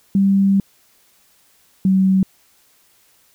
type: tone pair in turn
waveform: sine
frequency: 196 / 190.09 Hz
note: G3 / F#3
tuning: 0 / +47 cents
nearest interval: minor second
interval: 53 cents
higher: first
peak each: -11 dBFS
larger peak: neither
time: 0.15-0.6 / 1.85-2.23 s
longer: first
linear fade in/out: 2 ms
effects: white hiss -56 dBFS RMS until 3.34 s